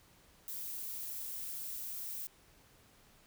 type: noise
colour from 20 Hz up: violet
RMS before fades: -42 dBFS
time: 0.48-2.27 s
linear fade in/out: 0 ms
effects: pink hiss -64 dBFS RMS until 3.26 s